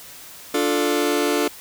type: chord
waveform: sawtooth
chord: D minor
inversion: none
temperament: just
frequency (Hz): 293.7 / 352.4 / 440.5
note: D4 / F4 / A4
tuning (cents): 0 / +16 / +2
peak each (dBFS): -18 / -20 / -18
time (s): 0.54-1.48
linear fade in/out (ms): 5
effects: white hiss -41 dBFS RMS until 1.6 s